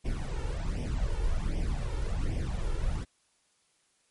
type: noise with flanger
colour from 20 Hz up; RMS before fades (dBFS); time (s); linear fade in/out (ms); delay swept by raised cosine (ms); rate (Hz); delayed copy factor
brown; -30; 0.04-3.05; 20; 0.35 to 2.25; 1.3; +0.75
effects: white hiss -70 dBFS RMS until 4.1 s + MP3 48 kbps